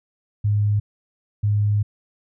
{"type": "tone pair in turn", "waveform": "sine", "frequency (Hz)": [103.83, 103.83], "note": ["G#2", "G#2"], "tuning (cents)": [0, 0], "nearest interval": "unison", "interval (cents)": 0, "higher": "neither", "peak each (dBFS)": -16, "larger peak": "neither", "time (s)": [[0.44, 0.8], [1.43, 1.83]], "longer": "second", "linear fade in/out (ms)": 10, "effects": []}